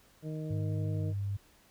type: harmonic tone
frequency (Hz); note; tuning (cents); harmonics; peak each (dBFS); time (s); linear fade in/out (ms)
155.56; D#3; 0; 1 / 2 / 3 / 4; -36 / -42 / -45 / -48; 0.22-1.14; 50
type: tone with pitch glide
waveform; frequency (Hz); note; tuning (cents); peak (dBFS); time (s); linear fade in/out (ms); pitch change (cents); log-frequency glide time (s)
sine; 103.83 to 100; G#2 to G2; 0 to +35; -31; 0.5-1.37; 10; -65; 0.92-1.02
effects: pink hiss -63 dBFS RMS until 1.7 s